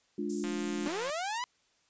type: chord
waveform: sine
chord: D diminished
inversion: second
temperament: just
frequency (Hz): 211.4 / 293.7 / 352.4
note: Ab3 / D4 / F4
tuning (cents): +31 / 0 / +16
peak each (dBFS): -36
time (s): 0.18-0.88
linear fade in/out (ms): 5
type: high-pass noise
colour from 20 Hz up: white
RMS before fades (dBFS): -41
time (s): 0.29-1.39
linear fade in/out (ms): 10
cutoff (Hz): 6200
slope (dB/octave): 24
type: click train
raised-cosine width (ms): 0.3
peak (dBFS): -27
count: 117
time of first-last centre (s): 0.44-1.099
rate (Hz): 176
type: linear sweep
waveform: sawtooth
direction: up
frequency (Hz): 270 to 1014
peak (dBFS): -29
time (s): 0.86-1.44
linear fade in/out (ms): 0
effects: white hiss -70 dBFS RMS until 1.89 s + resampled to 16000 Hz